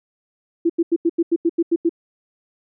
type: tone bursts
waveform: sine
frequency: 336.2 Hz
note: E4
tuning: 34 cents sharp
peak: -13 dBFS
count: 10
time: 0.65-1.894 s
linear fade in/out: 10 ms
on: 47 ms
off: 86 ms
effects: none